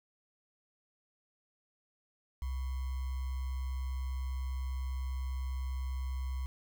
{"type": "tone with sample-and-hold", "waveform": "sine", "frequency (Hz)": 65, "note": "C2", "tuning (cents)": -11, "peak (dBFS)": -33, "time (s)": [2.42, 6.46], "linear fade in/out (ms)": 0, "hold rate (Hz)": 1050, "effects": []}